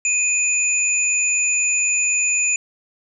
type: tone pair together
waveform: sine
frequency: 2489 / 7001 Hz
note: D#7 / A8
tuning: 0 / -10 cents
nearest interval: octave + tritone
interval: 1790 cents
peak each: -19 dBFS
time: 0.05-2.56 s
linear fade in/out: 2 ms
effects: none